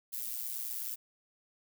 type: noise with amplitude modulation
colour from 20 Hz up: violet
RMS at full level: -35 dBFS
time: 0.12-0.96 s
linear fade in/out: 20 ms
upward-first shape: sine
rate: 119 Hz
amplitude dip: 75%
effects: none